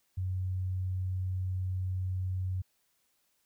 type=tone; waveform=sine; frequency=92.8 Hz; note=F#2; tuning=6 cents sharp; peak=-30 dBFS; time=0.17-2.62 s; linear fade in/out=10 ms; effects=white hiss -74 dBFS RMS until 3.45 s